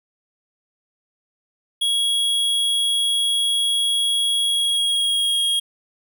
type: tone with pitch glide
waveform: square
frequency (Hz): 3320 to 3272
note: G#7 to G#7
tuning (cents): -1 to -26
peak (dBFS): -18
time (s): 1.81-5.6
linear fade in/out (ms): 10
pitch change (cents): -25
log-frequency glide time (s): 4.42-5.4
effects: 10-bit